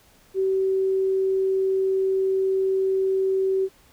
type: tone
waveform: sine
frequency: 382.6 Hz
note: G4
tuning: 42 cents flat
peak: -19 dBFS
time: 0.34-3.69 s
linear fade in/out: 50 ms
effects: pink hiss -56 dBFS RMS until 3.92 s